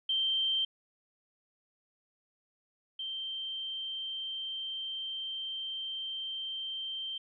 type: tone pair in turn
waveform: sine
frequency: 3136 / 3136 Hz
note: G7 / G7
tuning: 0 / 0 cents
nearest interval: unison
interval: 0 cents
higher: neither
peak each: -27 / -35 dBFS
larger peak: first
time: 0.09-0.65 / 2.99-7.18 s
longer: second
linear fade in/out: 5 ms
effects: none